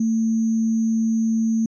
sine tone with sample-and-hold, 224.3 Hz, A3, 34 cents sharp, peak -17 dBFS, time 0-1.66 s, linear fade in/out 5 ms, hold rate 6300 Hz, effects resampled to 24000 Hz

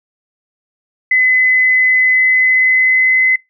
sine tone with pitch glide, 2023 to 2039 Hz, B6 to C7, +41 to -45 cents, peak -8 dBFS, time 1.11-3.36 s, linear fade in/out 5 ms, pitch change +14 cents, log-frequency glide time 2.1-3.25 s, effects noise-tail reverb RT60 0.2 s tail -23 dB re dry

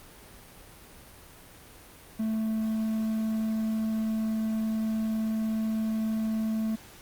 triangle tone with quantisation, 220 Hz, A3, in tune, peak -24 dBFS, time 2.19-6.76 s, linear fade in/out 10 ms, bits 9, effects pink hiss -50 dBFS RMS until 7.01 s + Opus 32 kbps

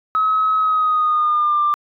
sine tone with pitch glide, 1280 to 1187.4 Hz, D#6 to D6, +49 to +19 cents, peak -13 dBFS, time 0.15-1.74 s, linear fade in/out 0 ms, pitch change -130 cents, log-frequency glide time 0.57-1.63 s, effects tanh soft clip ceiling -9 dBFS

